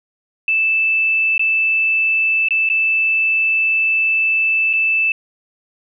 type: tone with dropouts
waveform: sine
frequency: 2637 Hz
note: E7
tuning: in tune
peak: -13 dBFS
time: 0.48-5.12 s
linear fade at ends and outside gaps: 2 ms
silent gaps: 1.379-1.394 / 2.486-2.507 / 2.69-2.699 / 4.731-4.735 s
effects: none